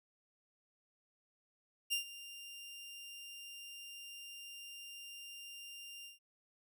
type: tone with ADSR envelope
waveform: sawtooth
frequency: 2794 Hz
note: F7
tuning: in tune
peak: -28 dBFS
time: 1.9-6.19 s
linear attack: 27 ms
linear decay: 110 ms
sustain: -17 dB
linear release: 140 ms
effects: none